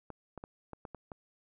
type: clicks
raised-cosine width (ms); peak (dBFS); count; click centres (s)
1; -29; 7; 0.103 / 0.377 / 0.439 / 0.733 / 0.852 / 0.947 / 1.118
effects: none